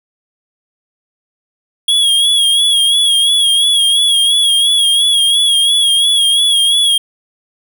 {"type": "tone with vibrato", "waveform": "square", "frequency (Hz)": 3312, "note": "G#7", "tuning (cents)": -5, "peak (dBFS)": -9, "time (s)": [1.88, 6.98], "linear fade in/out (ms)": 5, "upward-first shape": "sine", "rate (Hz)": 2.9, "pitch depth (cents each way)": 55, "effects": []}